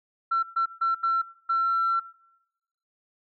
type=tone bursts at uneven times; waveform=sine; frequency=1351 Hz; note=E6; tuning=42 cents sharp; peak=-20 dBFS; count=5; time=0.31-0.43 / 0.56-0.66 / 0.81-0.95 / 1.03-1.22 / 1.49-2 s; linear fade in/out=10 ms; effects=noise-tail reverb RT60 0.9 s tail -21 dB re dry + tanh soft clip ceiling -17 dBFS